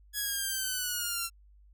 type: linear sweep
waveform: 5% pulse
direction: down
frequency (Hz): 1681 to 1353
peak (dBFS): -20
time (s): 0.13-1.3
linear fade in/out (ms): 50
effects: added 50 Hz sine -55 dBFS peak until 1.73 s